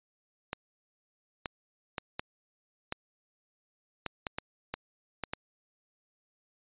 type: clicks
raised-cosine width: 0.3 ms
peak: -17 dBFS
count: 11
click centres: 0.531 / 1.458 / 1.982 / 2.195 / 2.924 / 4.063 / 4.268 / 4.385 / 4.74 / 5.237 / 5.335 s
effects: resampled to 8000 Hz